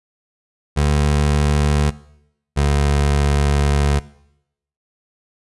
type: tone pair in turn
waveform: 25% pulse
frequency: 73.42 / 71.58 Hz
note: D2 / D2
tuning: 0 / -44 cents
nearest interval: unison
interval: 44 cents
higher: first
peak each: -10 dBFS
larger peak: neither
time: 0.76-1.91 / 2.56-4 s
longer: second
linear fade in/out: 20 ms
effects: noise-tail reverb RT60 0.8 s tail -20 dB re dry + resampled to 24000 Hz